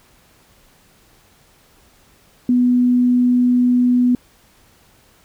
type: tone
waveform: sine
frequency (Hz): 246.9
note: B3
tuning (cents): 0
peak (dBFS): -11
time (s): 2.49-4.15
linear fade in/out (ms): 2
effects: pink hiss -53 dBFS RMS until 5.24 s